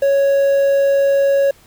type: tone with quantisation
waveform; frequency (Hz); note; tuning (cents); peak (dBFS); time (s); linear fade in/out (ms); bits
triangle; 554.4; C#5; 0; -9; 0.02-1.51; 5; 6
effects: pink hiss -49 dBFS RMS until 1.66 s